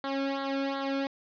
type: tone with flanger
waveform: sawtooth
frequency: 273.8 Hz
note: C#4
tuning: 21 cents flat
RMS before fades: -31 dBFS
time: 0.04-1.07 s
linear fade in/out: 2 ms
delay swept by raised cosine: 0.38 to 1.06 ms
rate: 2.7 Hz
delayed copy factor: -0.9
effects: resampled to 11025 Hz + 10-bit